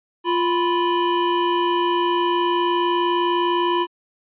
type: tone pair together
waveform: square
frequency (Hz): 349.2 / 987.8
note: F4 / B5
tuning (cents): 0 / 0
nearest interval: octave + tritone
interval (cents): 1800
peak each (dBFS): -21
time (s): 0.24-3.87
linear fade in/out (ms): 50
effects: resampled to 8000 Hz